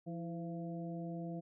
harmonic tone with a mistuned harmonic, 170 Hz, F3, 46 cents flat, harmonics 1 / 2 / 3 / 4, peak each -41 / -46 / -51 / -49 dBFS, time 0.06-1.41 s, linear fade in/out 20 ms, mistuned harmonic 2, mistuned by -52 cents, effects none

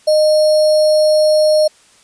sine tone with sample-and-hold, 615 Hz, D#5, 20 cents flat, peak -8 dBFS, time 0.07-1.68 s, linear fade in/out 10 ms, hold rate 4900 Hz, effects white hiss -49 dBFS RMS until 2.03 s + resampled to 22050 Hz

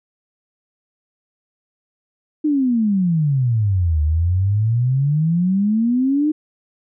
sine exponential two-way sweep, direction down then up, 311.1 to 74.4 to 311.1 Hz, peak -14 dBFS, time 2.44-6.32 s, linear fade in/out 10 ms, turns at 4.02 s, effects none

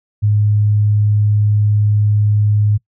sine tone, 104.7 Hz, G#2, 15 cents sharp, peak -10 dBFS, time 0.22-2.78 s, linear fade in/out 20 ms, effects noise-tail reverb RT60 0.1 s tail -22 dB re dry

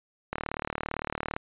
click train, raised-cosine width 0.5 ms, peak -15 dBFS, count 40, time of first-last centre 0.33-1.364 s, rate 37.7 Hz, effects resampled to 8000 Hz

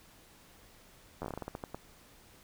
slowing click train, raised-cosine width 1 ms, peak -24 dBFS, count 13, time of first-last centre 1.22-1.746 s, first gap 11 ms, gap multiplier 1.23, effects pink hiss -59 dBFS RMS until 2.43 s

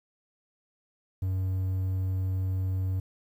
triangle tone, 93.8 Hz, F#2, 24 cents sharp, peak -24 dBFS, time 1.22-3 s, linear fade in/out 5 ms, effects 10-bit

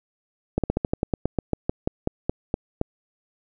slowing click train, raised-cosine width 2 ms, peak -8 dBFS, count 17, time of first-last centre 0.58-2.814 s, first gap 57 ms, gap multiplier 1.11, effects none

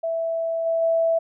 sine tone with level steps, 659.3 Hz, E5, in tune, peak -22 / -19 / -17 dBFS, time 0.03-1.19 s, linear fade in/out 10 ms, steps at 0.65 / 0.81 s, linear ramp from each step 20 ms, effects none

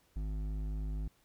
triangle tone with hard clipping, 51.9 Hz, G#1, in tune, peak -36 dBFS, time 0.16-1.08 s, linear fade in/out 5 ms, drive 14 dB, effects pink hiss -70 dBFS RMS until 1.24 s

